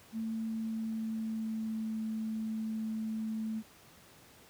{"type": "tone with pitch glide", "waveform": "sine", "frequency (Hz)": [223.1, 220], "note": ["A3", "A3"], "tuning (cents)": [24, 0], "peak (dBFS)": -33, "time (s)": [0.12, 3.63], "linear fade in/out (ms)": 50, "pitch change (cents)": -24, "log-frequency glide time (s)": [0.44, 2.02], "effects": ["pink hiss -58 dBFS RMS until 4.49 s", "high-pass 80 Hz 12 dB/octave"]}